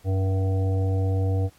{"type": "harmonic tone", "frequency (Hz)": 95.5, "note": "G2", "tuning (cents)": -45, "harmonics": [1, 3, 5, 7, 8], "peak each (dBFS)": [-20, -33, -32, -38, -41], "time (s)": [0.04, 1.5], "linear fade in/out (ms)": 50, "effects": ["pink hiss -57 dBFS RMS until 1.58 s", "MP3 64 kbps"]}